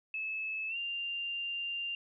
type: tone with pitch glide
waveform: sine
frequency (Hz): 2602 to 2789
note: E7 to F7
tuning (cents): -23 to -3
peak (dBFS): -34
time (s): 0.14-1.95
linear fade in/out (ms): 2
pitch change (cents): +120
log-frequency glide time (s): 0.68-0.77
effects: none